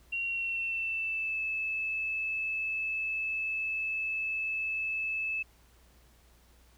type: tone with pitch glide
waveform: sine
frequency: 2749 to 2613 Hz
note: F7 to E7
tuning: -28 to -16 cents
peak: -30 dBFS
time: 0.12-5.43 s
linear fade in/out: 10 ms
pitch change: -88 cents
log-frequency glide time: 0.24-1.41 s
effects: added 60 Hz sine -60 dBFS peak until 6.77 s + pink hiss -64 dBFS RMS until 6.77 s